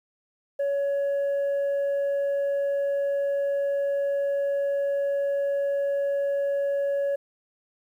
sine tone, 561 Hz, C#5, 21 cents sharp, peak -20 dBFS, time 0.59-7.16 s, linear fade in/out 10 ms, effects tanh soft clip ceiling -22 dBFS + 10-bit

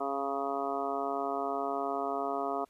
harmonic tone, 138.59 Hz, C#3, in tune, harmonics 2 / 3 / 4 / 5 / 6 / 7 / 8 / 9, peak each -40 / -37 / -43 / -34 / -44 / -41 / -41 / -39 dBFS, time 0-2.65 s, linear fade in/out 10 ms, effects pink hiss -68 dBFS RMS until 2.69 s + resampled to 32000 Hz

